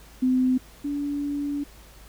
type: tone pair in turn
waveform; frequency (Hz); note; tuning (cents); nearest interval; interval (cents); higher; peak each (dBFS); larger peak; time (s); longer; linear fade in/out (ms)
sine; 255.9 / 287.3; C4 / D4; -38 / -38; major second; 200; second; -18 / -25; first; 0.22-0.58 / 0.84-1.64; second; 10
effects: added 52 Hz sine -49 dBFS peak until 2.08 s + pink hiss -51 dBFS RMS until 2.08 s